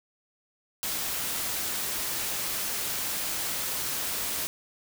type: noise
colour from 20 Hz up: white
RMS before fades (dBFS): -31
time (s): 0.83-4.47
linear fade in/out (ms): 0
effects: none